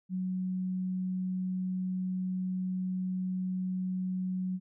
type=tone; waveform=sine; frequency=185 Hz; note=F#3; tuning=in tune; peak=-30 dBFS; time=0.09-4.6 s; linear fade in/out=50 ms; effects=none